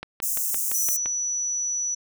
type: click train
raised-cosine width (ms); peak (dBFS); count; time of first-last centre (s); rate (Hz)
0.3; -17; 7; 0.03-1.059; 5.83
type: high-pass noise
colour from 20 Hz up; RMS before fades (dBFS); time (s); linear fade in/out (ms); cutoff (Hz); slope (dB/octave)
white; -26; 0.22-0.97; 10; 6100; 48
type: tone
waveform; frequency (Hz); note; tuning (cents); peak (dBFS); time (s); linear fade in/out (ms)
sine; 5920; F#8; 0; -24; 0.74-1.95; 10
effects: none